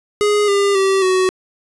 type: tone with pitch steps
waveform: square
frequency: 415.3 / 400.7 / 386.6 / 373 Hz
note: G#4 / G4 / G4 / F#4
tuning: 0 / +38 / -24 / +14 cents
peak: -13 dBFS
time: 0.21-1.29 s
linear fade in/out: 0 ms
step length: 270 ms
effects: resampled to 24000 Hz + 9-bit